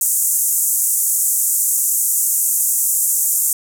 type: band-pass noise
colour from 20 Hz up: pink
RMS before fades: -17 dBFS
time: 0.01-3.53 s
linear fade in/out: 2 ms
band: 7000 to 15000 Hz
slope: 48 dB/octave
effects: none